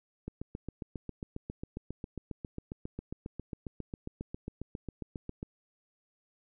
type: click train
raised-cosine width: 3 ms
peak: -25 dBFS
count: 39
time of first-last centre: 0.28-5.429 s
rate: 7.38 Hz
effects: none